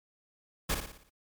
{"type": "noise with echo", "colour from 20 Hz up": "pink", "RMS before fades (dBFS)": -29, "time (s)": [0.69, 0.75], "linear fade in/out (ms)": 10, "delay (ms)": 58, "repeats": 6, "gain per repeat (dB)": -6, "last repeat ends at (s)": 1.098, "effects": ["MP3 96 kbps"]}